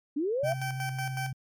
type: linear sweep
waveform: sine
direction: up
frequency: 268.8 to 701 Hz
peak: -26 dBFS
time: 0.16-0.54 s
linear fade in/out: 10 ms
type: tone with vibrato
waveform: sine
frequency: 131.6 Hz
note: C3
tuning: 10 cents sharp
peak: -32 dBFS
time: 0.43-1.33 s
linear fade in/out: 5 ms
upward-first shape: square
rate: 18 Hz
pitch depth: 19 cents each way
type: tone with tremolo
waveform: 20% pulse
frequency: 773 Hz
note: G5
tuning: 24 cents flat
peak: -27 dBFS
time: 0.43-1.33 s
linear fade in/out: 50 ms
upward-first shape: square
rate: 5.4 Hz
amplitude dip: 65%
effects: MP3 96 kbps